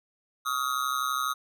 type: tone with amplitude modulation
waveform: square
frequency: 1259 Hz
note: D#6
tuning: 20 cents sharp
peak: -23 dBFS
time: 0.45-1.34 s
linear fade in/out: 20 ms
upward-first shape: sine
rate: 132 Hz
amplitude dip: 100%
effects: none